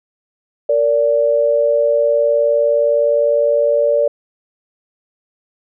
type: tone pair together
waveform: sine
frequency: 460.3 / 580 Hz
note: A#4 / D5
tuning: -22 / -22 cents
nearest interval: major third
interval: 400 cents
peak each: -17 / -12 dBFS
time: 0.69-4.08 s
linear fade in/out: 5 ms
effects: none